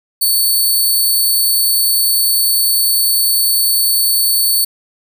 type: tone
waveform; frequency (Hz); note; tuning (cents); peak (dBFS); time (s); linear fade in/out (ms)
5% pulse; 4470; C#8; +14; -4; 0.21-4.65; 10
effects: none